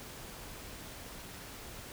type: silence
effects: pink hiss -47 dBFS RMS until 1.92 s